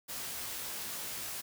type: noise with comb filter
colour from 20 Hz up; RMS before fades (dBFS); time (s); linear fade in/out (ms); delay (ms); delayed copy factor
white; -40; 0.08-1.42; 20; 18; +0.7
effects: none